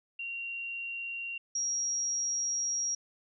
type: tone pair in turn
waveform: sine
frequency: 2758 / 5655 Hz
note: F7 / F8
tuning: -22 / +21 cents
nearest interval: octave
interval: 1243 cents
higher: second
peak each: -35 / -29 dBFS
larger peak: second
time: 0.19-1.38 / 1.55-2.95 s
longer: second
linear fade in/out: 5 ms
effects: none